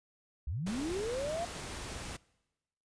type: linear sweep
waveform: sine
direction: up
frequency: 56.7 to 706 Hz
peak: -33 dBFS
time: 0.47-1.45 s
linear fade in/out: 5 ms
type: noise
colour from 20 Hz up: pink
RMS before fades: -42 dBFS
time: 0.66-2.17 s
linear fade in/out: 10 ms
effects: noise-tail reverb RT60 1.0 s tail -23 dB re dry + resampled to 22050 Hz